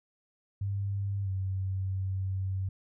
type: tone with pitch glide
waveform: sine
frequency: 99.4 to 95.24 Hz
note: G2 to G2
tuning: +25 to -49 cents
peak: -29 dBFS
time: 0.61-2.69 s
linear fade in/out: 5 ms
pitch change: -74 cents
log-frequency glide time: 1.23-1.29 s
effects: none